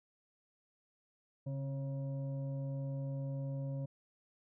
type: tone with frequency modulation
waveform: sine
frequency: 138.59 Hz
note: C#3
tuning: in tune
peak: -36 dBFS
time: 1.46-3.86 s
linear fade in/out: 10 ms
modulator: 408 Hz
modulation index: 0.55
effects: none